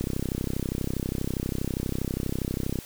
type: click train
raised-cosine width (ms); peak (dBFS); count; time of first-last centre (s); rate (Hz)
3; -15; 91; 0.01-2.788; 32.4
effects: white hiss -45 dBFS RMS until 2.85 s